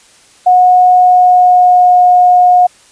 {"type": "tone with pitch glide", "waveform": "sine", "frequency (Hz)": [728, 720.9], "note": ["F#5", "F#5"], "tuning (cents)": [-28, -45], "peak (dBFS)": -3, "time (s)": [0.46, 2.67], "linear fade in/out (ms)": 10, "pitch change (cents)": -17, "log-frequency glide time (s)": [0.93, 2.01], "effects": ["white hiss -44 dBFS RMS until 2.91 s", "resampled to 22050 Hz"]}